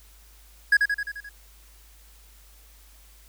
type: tone with echo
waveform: triangle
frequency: 1661.2 Hz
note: G#6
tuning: in tune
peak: -12 dBFS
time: 0.72-0.77 s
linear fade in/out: 5 ms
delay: 87 ms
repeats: 6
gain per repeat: -4 dB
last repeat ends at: 1.292 s
effects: added 51 Hz sine -51 dBFS peak until 3.28 s + white hiss -56 dBFS RMS until 3.28 s